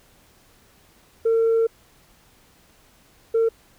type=tone bursts at uneven times; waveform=sine; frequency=454.2 Hz; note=A#4; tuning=45 cents flat; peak=-14 dBFS; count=2; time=1.25-1.67 / 3.34-3.49 s; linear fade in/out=10 ms; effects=tanh soft clip ceiling -14 dBFS + pink hiss -56 dBFS RMS until 3.78 s